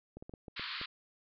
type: clicks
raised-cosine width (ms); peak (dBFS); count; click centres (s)
2; -33; 7; 0.17 / 0.225 / 0.295 / 0.338 / 0.482 / 0.596 / 0.814
type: band-pass noise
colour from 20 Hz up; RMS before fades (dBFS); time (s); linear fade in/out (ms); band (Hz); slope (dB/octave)
white; -41; 0.56-0.86; 10; 1000 to 4600; 96
effects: none